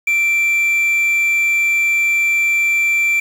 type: tone with quantisation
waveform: triangle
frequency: 2349 Hz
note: D7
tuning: in tune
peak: -11 dBFS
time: 0.07-3.2 s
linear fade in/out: 5 ms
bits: 6
effects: none